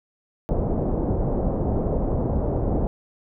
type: low-pass noise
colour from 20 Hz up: pink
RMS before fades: -23 dBFS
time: 0.49-2.87 s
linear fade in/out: 0 ms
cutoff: 690 Hz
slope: 24 dB/octave
effects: none